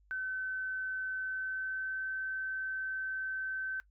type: tone with pitch glide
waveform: sine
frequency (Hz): 1525 to 1538.3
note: G6 to G6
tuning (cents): -48 to -33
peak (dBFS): -34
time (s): 0.11-3.8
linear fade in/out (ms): 0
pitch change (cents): +15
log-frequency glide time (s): 1.17-2.08
effects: noise-tail reverb RT60 0.1 s tail -19 dB re dry + added 50 Hz sine -63 dBFS peak until 3.9 s